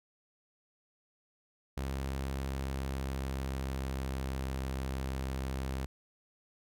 sawtooth tone with pitch glide, 67.3 to 66.18 Hz, C2 to C2, +49 to +20 cents, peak -30 dBFS, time 1.77-5.86 s, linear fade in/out 5 ms, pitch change -29 cents, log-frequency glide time 2.42-4.42 s, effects none

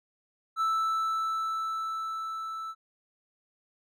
triangle tone with level ramp, 1318.5 Hz, E6, in tune, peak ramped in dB -22 to -33 dBFS, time 0.56-2.75 s, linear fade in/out 50 ms, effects none

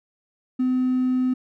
triangle tone with hard clipping, 254.9 Hz, C4, 45 cents flat, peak -19 dBFS, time 0.59-1.34 s, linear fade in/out 10 ms, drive 4 dB, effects none

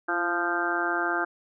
harmonic tone with a mistuned harmonic, 174.1 Hz, F3, 5 cents flat, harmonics 2 / 3 / 4 / 5 / 6 / 7 / 8 / 9, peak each -31 / -41 / -32 / -34 / -40 / -33 / -31 / -29 dBFS, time 0.08-1.25 s, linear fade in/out 10 ms, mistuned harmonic 2, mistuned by -30 cents, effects none

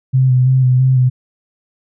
sine tone with vibrato, 128.8 Hz, C3, 27 cents flat, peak -8 dBFS, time 0.13-1.1 s, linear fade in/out 20 ms, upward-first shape square, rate 3 Hz, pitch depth 25 cents each way, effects none

